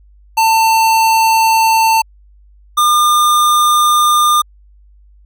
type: tone pair in turn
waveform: square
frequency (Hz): 895 / 1205.4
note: A5 / D6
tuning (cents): +29 / +45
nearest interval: perfect fourth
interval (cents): 516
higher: second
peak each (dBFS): -9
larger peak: neither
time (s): 0.37-2.02 / 2.77-4.42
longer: neither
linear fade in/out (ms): 10
effects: added 50 Hz sine -42 dBFS peak until 5.25 s